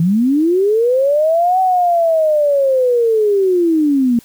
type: linear two-way sweep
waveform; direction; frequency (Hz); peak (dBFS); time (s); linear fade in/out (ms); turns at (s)
sine; up then down; 157.2 to 757 to 229.5; -10; 0-4.19; 2; 1.6
effects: white hiss -46 dBFS RMS until 4.24 s